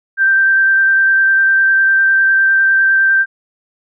sine tone with vibrato, 1568 Hz, G6, in tune, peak -8 dBFS, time 0.17-3.26 s, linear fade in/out 50 ms, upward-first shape sine, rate 9.9 Hz, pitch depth 10 cents each way, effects none

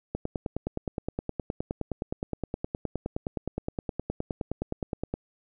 click train, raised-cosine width 2 ms, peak -16 dBFS, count 49, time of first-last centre 0.15-5.14 s, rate 9.62 Hz, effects none

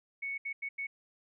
sine tone bursts at uneven times, 2217 Hz, C#7, in tune, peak -34 dBFS, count 4, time 0.22-0.38 / 0.45-0.53 / 0.62-0.69 / 0.78-0.87 s, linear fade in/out 10 ms, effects none

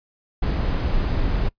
brown noise, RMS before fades -21 dBFS, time 0.42-1.49 s, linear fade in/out 10 ms, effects noise-tail reverb RT60 0.1 s tail -22 dB re dry + resampled to 11025 Hz

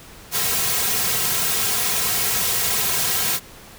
white noise with comb filter, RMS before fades -21 dBFS, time 0.31-3.4 s, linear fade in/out 50 ms, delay 3.4 ms, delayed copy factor -1, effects pink hiss -43 dBFS RMS until 3.78 s

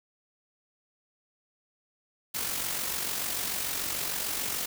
white noise with amplitude modulation, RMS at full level -30 dBFS, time 2.34-4.66 s, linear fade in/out 10 ms, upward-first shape sine, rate 46.8 Hz, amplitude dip 45%, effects none

